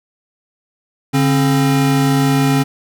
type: tone pair together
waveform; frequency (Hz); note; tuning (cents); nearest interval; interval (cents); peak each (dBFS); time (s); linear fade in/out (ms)
square; 142.34 / 268.7; C#3 / C4; +46 / +46; major seventh; 1100; -15; 1.13-2.64; 20
effects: none